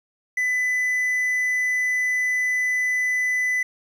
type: tone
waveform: triangle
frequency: 2000 Hz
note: B6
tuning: 21 cents sharp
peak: -18 dBFS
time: 0.37-3.63 s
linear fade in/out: 5 ms
effects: 9-bit